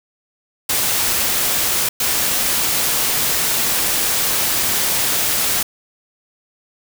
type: noise bursts at uneven times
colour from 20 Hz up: white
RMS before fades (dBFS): -18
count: 2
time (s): 0.69-1.89 / 2-5.63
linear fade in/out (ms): 5
effects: none